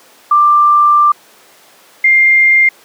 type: tone pair in turn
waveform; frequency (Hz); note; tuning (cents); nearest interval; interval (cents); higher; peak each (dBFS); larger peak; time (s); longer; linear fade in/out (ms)
sine; 1183 / 2108; D6 / C7; +12 / +12; minor seventh; 1000; second; -5; neither; 0.31-1.12 / 2.04-2.69; first; 5
effects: pink hiss -43 dBFS RMS until 2.84 s + high-pass 400 Hz 12 dB/octave